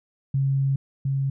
sine tone pair in turn, 136.4 / 136.4 Hz, C#3 / C#3, -28 / -28 cents, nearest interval unison, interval 0 cents, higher neither, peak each -19 / -21 dBFS, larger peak first, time 0.34-0.76 / 1.05-1.3 s, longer first, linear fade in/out 5 ms, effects none

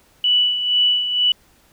sine tone with tremolo, 2960 Hz, F#7, in tune, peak -12 dBFS, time 0.24-1.32 s, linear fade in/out 2 ms, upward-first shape sine, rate 2.1 Hz, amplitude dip 60%, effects pink hiss -55 dBFS RMS until 1.72 s

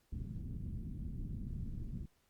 pink low-pass noise, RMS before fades -42 dBFS, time 0.12-2.06 s, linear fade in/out 5 ms, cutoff 230 Hz, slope 24 dB/octave, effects pink hiss -75 dBFS RMS until 2.29 s + Opus 48 kbps

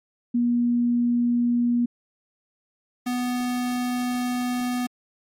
sine / square tone pair in turn, 240 / 247.2 Hz, B3 / B3, -49 / +2 cents, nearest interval minor second, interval 51 cents, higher second, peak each -18 / -24 dBFS, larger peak first, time 0.34-1.86 / 3.06-4.87 s, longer second, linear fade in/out 10 ms, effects MP3 64 kbps

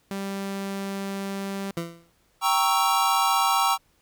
sawtooth tone, 196.4 Hz, G3, 4 cents sharp, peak -25 dBFS, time 0.11-1.71 s, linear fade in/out 0 ms
20% pulse tone with exponential decay, 168.6 Hz, E3, 39 cents sharp, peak -20 dBFS, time 1.77-2.11 s, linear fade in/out 2 ms, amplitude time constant 72 ms
square chord, G diminished seventh, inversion none, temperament equal, 784 / 932.3 / 1108.7 / 1318.5 Hz, G5 / Bb5 / Db6 / Fb6, 0 / 0 / 0 / 0 cents, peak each -26 dBFS, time 2.41-3.78 s, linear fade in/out 50 ms
effects pink hiss -65 dBFS RMS until 4.01 s

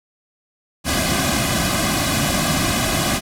pink noise with comb filter, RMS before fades -19 dBFS, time 0.84-3.21 s, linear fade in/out 50 ms, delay 2.2 ms, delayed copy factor -0.95, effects low-pass 12000 Hz 12 dB/octave

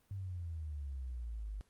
sine exponential sweep, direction down, 100 to 48.99 Hz, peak -39 dBFS, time 0.11-1.61 s, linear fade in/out 0 ms, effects pink hiss -72 dBFS RMS until 1.69 s + Opus 24 kbps

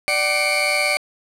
35% pulse tone cluster, 591 / 759 / 2129 / 2224 / 2346 Hz, D5 / F#5 / C7 / C#7 / D7, +11 / +44 / +30 / +5 / -2 cents, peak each -22 / -26 / -26 / -20 / -20 dBFS, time 0.08-0.97 s, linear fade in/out 0 ms, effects low-pass 11000 Hz 12 dB/octave

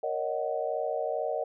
sine chord, D# minor seventh, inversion second, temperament just, 466.7 / 560 / 622.3 / 746.7 Hz, A#4 / C#5 / D#5 / F#5, +2 / +18 / 0 / +16 cents, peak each -34 / -34 / -32 / -35 dBFS, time 0.03-1.44 s, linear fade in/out 5 ms, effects none

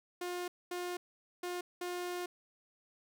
sawtooth tone bursts at uneven times, 355.8 Hz, F4, 32 cents sharp, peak -33 dBFS, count 4, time 0.21-0.48 / 0.71-0.97 / 1.43-1.61 / 1.81-2.26 s, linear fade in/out 5 ms, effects none

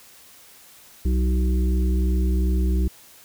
harmonic tone, 62.7 Hz, B1, 27 cents sharp, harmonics 1 / 3 / 5 / 6, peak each -18 / -28 / -32 / -34 dBFS, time 1.05-2.88 s, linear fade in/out 5 ms, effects white hiss -49 dBFS RMS until 3.24 s

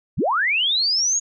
sine linear sweep, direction up, 48.56 to 6770 Hz, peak -17 dBFS, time 0.17-1.2 s, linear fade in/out 20 ms, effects none

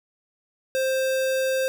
square tone, 526 Hz, C5, 9 cents sharp, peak -22 dBFS, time 0.75-1.68 s, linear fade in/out 0 ms, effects none

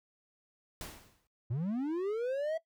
pink noise with exponential decay, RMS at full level -40 dBFS, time 0.81-1.27 s, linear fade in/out 1 ms, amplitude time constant 100 ms
triangle linear sweep, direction up, 107.9 to 659.3 Hz, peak -29 dBFS, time 1.5-2.58 s, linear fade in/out 10 ms
effects noise-tail reverb RT60 0.1 s tail -19 dB re dry

